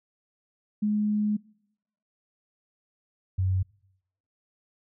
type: tone pair in turn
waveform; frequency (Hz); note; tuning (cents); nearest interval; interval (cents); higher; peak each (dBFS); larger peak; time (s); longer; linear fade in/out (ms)
sine; 210 / 93.78; G#3 / F#2; +19 / +24; octave + major second; 1395; first; -22; neither; 0.82-1.37 / 3.38-3.63; first; 10
effects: noise-tail reverb RT60 0.8 s tail -25 dB re dry